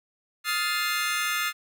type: chord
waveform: 25% pulse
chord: F dominant seventh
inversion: third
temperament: just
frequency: 1257.2 / 1396.9 / 1746.1 / 2095 Hz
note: Eb6 / F6 / A6 / C7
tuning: +18 / 0 / -14 / +2 cents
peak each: -27 dBFS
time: 0.44-1.53 s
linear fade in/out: 50 ms
effects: none